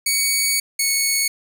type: tone pair in turn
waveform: 10% pulse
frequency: 2242 / 2212 Hz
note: C#7 / C#7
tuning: +19 / -4 cents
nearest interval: unison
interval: 23 cents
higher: first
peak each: -8 dBFS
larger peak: neither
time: 0.06-0.6 / 0.79-1.28 s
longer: first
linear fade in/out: 5 ms
effects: none